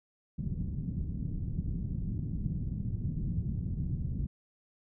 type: low-pass noise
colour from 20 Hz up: white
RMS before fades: -34 dBFS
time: 0.38-4.27 s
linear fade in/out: 10 ms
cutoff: 180 Hz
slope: 24 dB/octave
effects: none